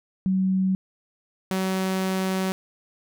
sine / sawtooth tone pair in turn, 188.8 / 188.8 Hz, F#3 / F#3, +35 / +35 cents, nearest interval unison, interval 0 cents, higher neither, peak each -19 dBFS, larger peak neither, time 0.26-0.75 / 1.51-2.52 s, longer second, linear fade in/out 0 ms, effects none

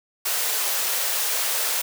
white high-pass noise, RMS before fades -24 dBFS, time 0.25-1.82 s, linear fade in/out 10 ms, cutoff 410 Hz, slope 48 dB/octave, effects none

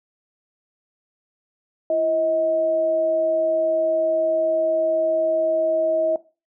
sine tone pair together, 336.7 / 635.6 Hz, E4 / D#5, +37 / +37 cents, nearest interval major seventh, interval 1100 cents, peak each -29 / -18 dBFS, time 1.9-6.16 s, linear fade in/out 2 ms, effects noise-tail reverb RT60 0.3 s tail -17 dB re dry

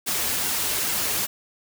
white noise with flanger, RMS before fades -25 dBFS, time 0.06-1.27 s, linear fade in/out 20 ms, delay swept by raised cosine 1.6 to 6.1 ms, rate 2.4 Hz, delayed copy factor -0.5, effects none

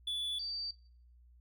triangle / sine tone pair in turn, 3448 / 4633 Hz, A7 / D8, -36 / -24 cents, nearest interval perfect fourth, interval 512 cents, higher second, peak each -32 / -37 dBFS, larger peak first, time 0.07-0.39 / 0.39-0.71 s, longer neither, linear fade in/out 5 ms, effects noise-tail reverb RT60 0.5 s tail -17 dB re dry + added 60 Hz sine -58 dBFS peak until 1.4 s

